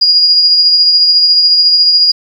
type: tone with tremolo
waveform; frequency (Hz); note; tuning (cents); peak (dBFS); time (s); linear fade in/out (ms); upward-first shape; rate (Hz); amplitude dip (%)
sine; 4865; D#8; -40; -3; 0.01-2.12; 10; triangle; 14; 40
effects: 7-bit